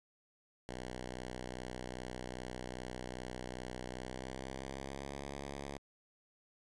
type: tone with pitch glide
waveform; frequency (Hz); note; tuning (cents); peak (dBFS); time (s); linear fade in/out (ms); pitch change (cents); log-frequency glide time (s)
5% pulse; 62.5 to 69.75; B1 to C#2; +21 to +11; -31; 0.69-5.78; 0; +190; 3.91-5.19
effects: resampled to 22050 Hz